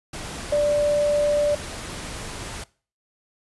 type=tone in noise; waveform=sine; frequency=587.3 Hz; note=D5; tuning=in tune; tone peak=-17 dBFS; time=0.52-1.55 s; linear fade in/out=5 ms; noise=pink; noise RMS=-34 dBFS; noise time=0.13-2.64 s; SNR=+14 dB; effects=noise-tail reverb RT60 0.4 s tail -21 dB re dry + resampled to 24000 Hz